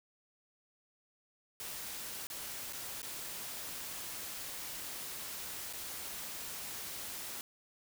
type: noise with dropouts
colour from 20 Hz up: white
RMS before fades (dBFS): -43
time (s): 1.6-7.41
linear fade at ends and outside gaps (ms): 1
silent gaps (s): 2.27-2.301 / 2.726-2.732 / 3.019-3.029 / 5.728-5.734
effects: none